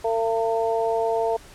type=harmonic tone; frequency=226.4 Hz; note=A3; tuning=50 cents sharp; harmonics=2 / 3 / 4; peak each=-23 / -24 / -28 dBFS; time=0.04-1.37 s; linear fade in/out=10 ms; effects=pink hiss -47 dBFS RMS until 1.54 s + low-pass 11000 Hz 12 dB/octave